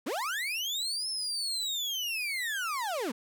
35% pulse linear two-way sweep, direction up then down, 203.8 to 5300 to 203.8 Hz, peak -29 dBFS, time 0.06-3.12 s, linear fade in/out 10 ms, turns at 1.09 s, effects none

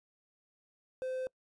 triangle tone with quantisation, 516 Hz, C5, 24 cents flat, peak -32 dBFS, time 1.02-1.27 s, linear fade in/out 0 ms, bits 10, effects noise-tail reverb RT60 0.1 s tail -25 dB re dry + resampled to 22050 Hz

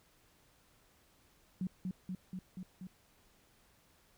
sine tone with echo, 184.5 Hz, F#3, 5 cents flat, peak -33 dBFS, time 1.61-1.67 s, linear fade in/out 2 ms, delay 240 ms, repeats 5, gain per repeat -2 dB, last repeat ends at 2.87 s, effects pink hiss -68 dBFS RMS until 4.17 s

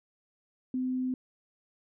sine tone, 255.8 Hz, C4, 39 cents flat, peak -28 dBFS, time 0.74-1.14 s, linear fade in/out 2 ms, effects none

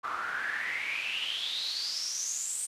pink noise with band-pass filter sweep, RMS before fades -34 dBFS, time 0.03-2.67 s, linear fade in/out 20 ms, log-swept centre 1200 to 8600 Hz, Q 9.6, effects resampled to 32000 Hz

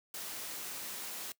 white noise, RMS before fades -42 dBFS, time 0.14-1.32 s, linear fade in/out 2 ms, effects noise-tail reverb RT60 0.1 s tail -21 dB re dry + high-pass 150 Hz 12 dB/octave

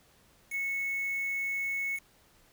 sine tone with quantisation, 2202 Hz, C#7, 12 cents flat, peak -30 dBFS, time 0.5-2 s, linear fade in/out 50 ms, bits 7, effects pink hiss -63 dBFS RMS until 2.52 s

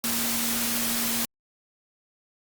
sine tone in noise, 233.6 Hz, A#3, 4 cents sharp, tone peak -32 dBFS, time 0.04-1.25 s, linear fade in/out 0 ms, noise white, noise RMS -27 dBFS, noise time 0.04-1.25 s, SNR -8 dB, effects Opus 48 kbps

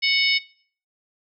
harmonic tone, 740 Hz, F#5, in tune, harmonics 3 / 4 / 5 / 6 / 7, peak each -21 / -25 / -26 / -29 / -24 dBFS, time 0.02-0.39 s, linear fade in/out 20 ms, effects noise-tail reverb RT60 0.5 s tail -21 dB re dry

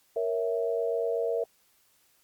sine chord, A# diminished, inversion none, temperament equal, 466.2 / 554.4 / 659.3 Hz, A#4 / C#5 / E5, 0 / 0 / 0 cents, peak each -28 / -34 / -31 dBFS, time 0.16-1.44 s, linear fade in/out 5 ms, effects white hiss -66 dBFS RMS until 2.23 s + Opus 48 kbps

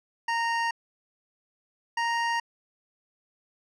25% pulse tone pair in turn, 927 / 932.3 Hz, A#5 / A#5, -10 / 0 cents, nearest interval unison, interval 10 cents, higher second, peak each -21 dBFS, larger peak neither, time 0.28-0.71 / 1.97-2.4 s, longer neither, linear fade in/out 5 ms, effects low-pass 5000 Hz 12 dB/octave

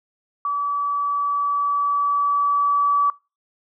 sine tone with level ramp, 1148 Hz, D6, 40 cents flat, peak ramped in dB -20 to -14 dBFS, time 0.45-3.1 s, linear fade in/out 2 ms, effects noise-tail reverb RT60 0.3 s tail -25 dB re dry

